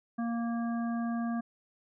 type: harmonic tone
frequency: 233.1 Hz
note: A#3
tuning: in tune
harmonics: 1 / 3 / 5 / 7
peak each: -30 / -40 / -44 / -47 dBFS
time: 0.18-1.41 s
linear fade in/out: 10 ms
effects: none